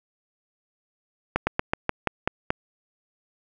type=slowing click train; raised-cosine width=0.5 ms; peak=-6 dBFS; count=8; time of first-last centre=1.36-2.505 s; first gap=110 ms; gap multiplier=1.13; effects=none